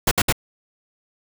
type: noise bursts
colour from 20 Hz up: pink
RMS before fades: -17 dBFS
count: 3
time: 0.07-0.325 s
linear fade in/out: 5 ms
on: 43 ms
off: 63 ms
effects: none